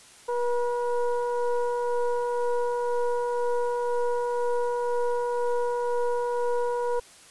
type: tone with frequency modulation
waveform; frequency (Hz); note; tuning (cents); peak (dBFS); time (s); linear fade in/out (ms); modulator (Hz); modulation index
sine; 483; B4; -39; -23; 0.28-7; 10; 482; 0.93
effects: white hiss -51 dBFS RMS until 7.3 s + resampled to 24000 Hz